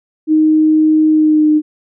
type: tone with pitch glide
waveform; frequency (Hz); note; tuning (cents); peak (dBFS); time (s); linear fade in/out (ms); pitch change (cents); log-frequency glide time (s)
sine; 311.1 to 305; D#4 to D#4; 0 to -34; -7; 0.27-1.62; 50; -34; 1.1-1.48
effects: none